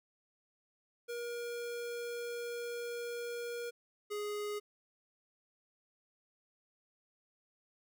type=tone pair in turn; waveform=square; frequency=475.5 / 415.7 Hz; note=A#4 / G#4; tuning=+34 / +2 cents; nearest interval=major second; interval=232 cents; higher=first; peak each=-39 / -37 dBFS; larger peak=second; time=1.08-3.71 / 4.1-4.6 s; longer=first; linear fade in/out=20 ms; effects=none